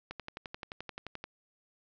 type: click train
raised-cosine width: 0.3 ms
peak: -24 dBFS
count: 14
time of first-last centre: 0.11-1.24 s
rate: 11.5 Hz
effects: resampled to 16000 Hz + 10-bit